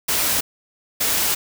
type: noise bursts at uneven times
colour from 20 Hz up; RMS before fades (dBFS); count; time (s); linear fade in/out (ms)
white; -20; 2; 0.08-0.41 / 1-1.35; 10
effects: none